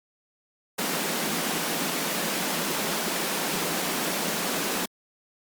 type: high-pass noise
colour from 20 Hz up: pink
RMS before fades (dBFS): -28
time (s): 0.78-4.86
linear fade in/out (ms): 10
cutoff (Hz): 160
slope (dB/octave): 96
effects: Opus 48 kbps